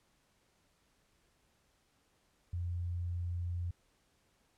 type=tone; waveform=sine; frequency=87.31 Hz; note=F2; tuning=in tune; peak=-34 dBFS; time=2.53-3.71 s; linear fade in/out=5 ms; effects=pink hiss -73 dBFS RMS until 4.57 s + low-pass 11000 Hz 12 dB/octave